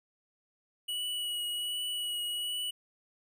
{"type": "tone with vibrato", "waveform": "square", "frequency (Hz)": 2929, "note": "F#7", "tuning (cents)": -18, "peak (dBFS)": -33, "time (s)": [0.88, 2.71], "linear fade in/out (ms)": 10, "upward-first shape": "triangle", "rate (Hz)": 1.3, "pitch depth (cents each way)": 19, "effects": []}